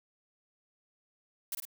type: noise with echo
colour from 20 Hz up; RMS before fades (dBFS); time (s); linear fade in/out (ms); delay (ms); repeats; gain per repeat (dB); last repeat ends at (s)
blue; -35; 1.52-1.55; 2; 51; 2; -4; 1.652
effects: none